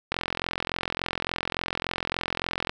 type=click train; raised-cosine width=0.3 ms; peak=-10 dBFS; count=113; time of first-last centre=0.12-2.695 s; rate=43.5 Hz; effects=none